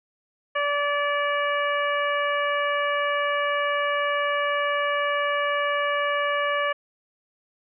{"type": "harmonic tone", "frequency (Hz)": 578, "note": "D5", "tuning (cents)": -28, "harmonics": [1, 2, 3, 4, 5], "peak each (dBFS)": [-26, -26, -28, -32, -34], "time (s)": [0.55, 6.73], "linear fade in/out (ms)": 10, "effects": []}